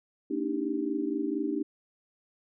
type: tone cluster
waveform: sine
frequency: 231.2 / 288.2 / 312.5 / 394 Hz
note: A#3 / D4 / D#4 / G4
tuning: -14 / -33 / +8 / +9 cents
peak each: -38 / -31 / -32 / -35 dBFS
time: 0.3-1.63 s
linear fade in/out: 10 ms
effects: none